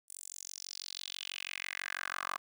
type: tone with high-pass filter sweep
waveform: 10% pulse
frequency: 46.1 Hz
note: F#1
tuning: 6 cents flat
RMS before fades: -42 dBFS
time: 0.08-2.38 s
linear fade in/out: 20 ms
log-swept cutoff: 9000 to 1100 Hz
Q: 3.6
effects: none